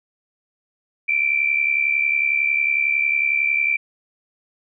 sine tone pair together, 2329 / 2400 Hz, D7 / D7, -15 / +37 cents, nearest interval minor second, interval 52 cents, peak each -18 / -22 dBFS, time 1.08-3.77 s, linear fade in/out 10 ms, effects none

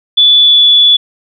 sine tone with pitch glide, 3460 to 3438 Hz, A7 to A7, -30 to -41 cents, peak -3 dBFS, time 0.17-0.97 s, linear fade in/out 10 ms, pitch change -11 cents, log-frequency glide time 0.38-0.66 s, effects none

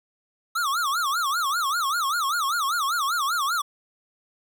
square tone with vibrato, 1244.5 Hz, D#6, in tune, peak -23 dBFS, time 0.55-3.62 s, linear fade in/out 10 ms, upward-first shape sine, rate 5.1 Hz, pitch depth 250 cents each way, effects none

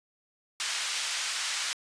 white band-pass noise, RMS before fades -32 dBFS, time 0.6-1.73 s, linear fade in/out 0 ms, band 1300 to 6000 Hz, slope 12 dB/octave, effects resampled to 22050 Hz

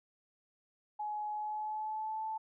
sine tone with pitch glide, 843 to 876.8 Hz, G#5 to A5, +26 to -6 cents, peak -35 dBFS, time 0.99-2.38 s, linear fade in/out 10 ms, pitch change +68 cents, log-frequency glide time 1.3-2.26 s, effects none

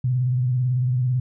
sine tone with vibrato, 125.9 Hz, B2, 34 cents sharp, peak -18 dBFS, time 0.04-1.2 s, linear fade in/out 5 ms, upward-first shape sine, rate 18 Hz, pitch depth 68 cents each way, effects none

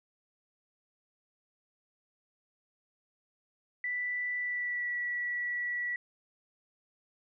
sine tone with pitch glide, 1975.5 to 1944.9 Hz, B6 to B6, 0 to -27 cents, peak -31 dBFS, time 3.84-5.96 s, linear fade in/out 2 ms, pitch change -27 cents, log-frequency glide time 4.38-4.95 s, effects none

